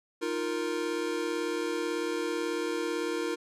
square chord, Eb suspended second, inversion none, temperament equal, 311.1 / 349.2 / 466.2 Hz, Eb4 / F4 / Bb4, 0 / 0 / 0 cents, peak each -36 / -34 / -34 dBFS, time 0.21-3.36 s, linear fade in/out 20 ms, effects low-pass 9000 Hz 12 dB/octave

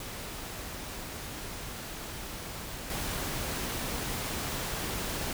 pink noise with level steps, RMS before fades -40 / -34 dBFS, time 0-5.33 s, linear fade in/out 2 ms, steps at 2.9 s, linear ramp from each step 2 ms, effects none

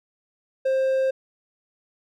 triangle tone, 529 Hz, C5, 19 cents sharp, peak -17 dBFS, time 0.65-1.11 s, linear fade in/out 10 ms, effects none

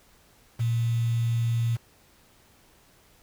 sine tone with quantisation, 116.54 Hz, A#2, in tune, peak -22 dBFS, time 0.59-1.77 s, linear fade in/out 20 ms, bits 7, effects pink hiss -59 dBFS RMS until 3.22 s

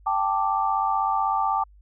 sine chord, G suspended second, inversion none, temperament equal, 784 / 880 / 1174.7 Hz, G5 / A5 / D6, 0 / 0 / 0 cents, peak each -25 dBFS, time 0.06-1.64 s, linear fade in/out 10 ms, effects added 50 Hz sine -49 dBFS peak until 1.81 s

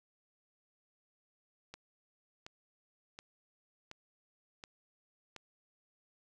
click train, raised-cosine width 0.2 ms, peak -29 dBFS, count 6, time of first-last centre 1.74-5.363 s, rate 1.38 Hz, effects none

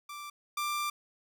sawtooth tone pair in turn, 1174.7 / 1183.6 Hz, D6 / D6, 0 / +13 cents, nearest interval unison, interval 13 cents, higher second, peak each -37 / -27 dBFS, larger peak second, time 0.09-0.3 / 0.57-0.9 s, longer second, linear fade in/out 5 ms, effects none

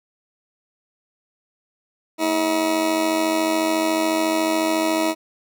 20% pulse tone with amplitude modulation, 320 Hz, D#4, 49 cents sharp, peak -11 dBFS, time 2.18-5.15 s, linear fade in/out 50 ms, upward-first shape sine, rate 94 Hz, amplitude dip 55%, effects none

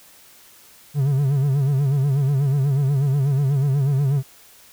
triangle tone with vibrato, 138.59 Hz, C#3, in tune, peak -14 dBFS, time 0.94-4.23 s, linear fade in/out 50 ms, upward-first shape sine, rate 8.2 Hz, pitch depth 99 cents each way, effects white hiss -49 dBFS RMS until 4.72 s

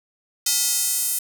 square tone with high-pass filter sweep, 282.9 Hz, C#4, 35 cents sharp, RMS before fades -22 dBFS, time 0.46-1.19 s, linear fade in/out 5 ms, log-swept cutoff 5700 to 10000 Hz, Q 1.2, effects 7-bit

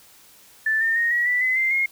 sine tone with pitch steps, 1760 / 1810.5 / 1862.5 / 1916 / 1971 / 2028 / 2086 / 2146 Hz, A6 / A6 / A#6 / A#6 / B6 / B6 / C7 / C7, 0 / +49 / -2 / +47 / -4 / +45 / -6 / +43 cents, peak -18 dBFS, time 0.66-1.86 s, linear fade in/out 5 ms, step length 150 ms, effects white hiss -51 dBFS RMS until 1.91 s

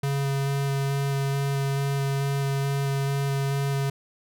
square tone with vibrato, 138.59 Hz, C#3, in tune, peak -24 dBFS, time 0.03-3.9 s, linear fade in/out 5 ms, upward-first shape square, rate 2.3 Hz, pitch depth 8 cents each way, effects none

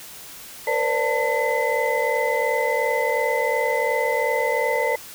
sine tone cluster, 469.2 / 512 / 580 / 894 / 2027 Hz, A#4 / C5 / D5 / A5 / B6, +11 / -38 / -22 / +27 / +45 cents, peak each -25 dBFS, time 0.67-4.96 s, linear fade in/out 5 ms, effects tanh soft clip ceiling -10 dBFS + white hiss -40 dBFS RMS until 5.14 s

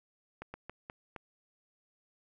slowing click train, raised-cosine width 0.5 ms, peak -27 dBFS, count 5, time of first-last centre 0.42-1.162 s, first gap 120 ms, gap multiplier 1.3, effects none

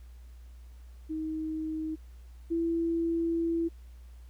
sine tone pair in turn, 314.5 / 333.2 Hz, D#4 / E4, +19 / +19 cents, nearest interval minor second, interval 100 cents, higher second, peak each -31 / -26 dBFS, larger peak second, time 1.09-1.96 / 2.5-3.69 s, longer second, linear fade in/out 20 ms, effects added 60 Hz sine -46 dBFS peak until 4.29 s + pink hiss -66 dBFS RMS until 4.29 s

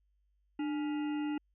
harmonic tone with a mistuned harmonic, 280 Hz, C#4, 18 cents sharp, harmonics 1 / 3 / 5 / 7 / 9 / 10, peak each -32 / -45 / -51 / -53 / -55 / -52 dBFS, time 0.59-1.38 s, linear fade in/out 5 ms, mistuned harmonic 1, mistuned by +110 cents, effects added 50 Hz sine -70 dBFS peak until 1.54 s

